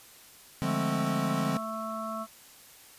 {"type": "chord", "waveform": "square", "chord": "D half-diminished seventh", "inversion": "none", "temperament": "equal with one note detuned", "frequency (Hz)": [148.54, 174.61, 207.7, 261.6], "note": ["D3", "F3", "Ab3", "C4"], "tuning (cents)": [20, 0, 0, 0], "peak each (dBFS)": -34, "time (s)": [0.62, 1.57], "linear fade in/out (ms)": 0}
{"type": "harmonic tone", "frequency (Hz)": 220.7, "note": "A3", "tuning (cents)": 5, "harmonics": [1, 3, 5, 6], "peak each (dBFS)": [-38, -38, -38, -38], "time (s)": [0.63, 2.27], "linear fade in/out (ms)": 50}
{"effects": ["white hiss -53 dBFS RMS until 2.98 s", "resampled to 32000 Hz"]}